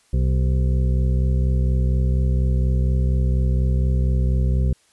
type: harmonic tone with a mistuned harmonic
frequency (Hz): 64.2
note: C2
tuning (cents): -32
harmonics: 1 / 2 / 3 / 4 / 6 / 7 / 8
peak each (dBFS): -17 / -22 / -29 / -39 / -36 / -44 / -39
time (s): 0.13-4.73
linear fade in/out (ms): 5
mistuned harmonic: 7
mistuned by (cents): -29
effects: white hiss -59 dBFS RMS until 4.92 s + resampled to 24000 Hz